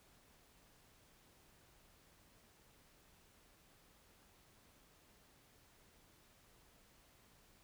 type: silence
effects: pink hiss -68 dBFS RMS until 7.63 s